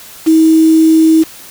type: tone with quantisation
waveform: sine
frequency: 320 Hz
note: D#4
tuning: 49 cents sharp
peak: -4 dBFS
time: 0.26-1.24 s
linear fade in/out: 20 ms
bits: 4
effects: white hiss -34 dBFS RMS until 1.5 s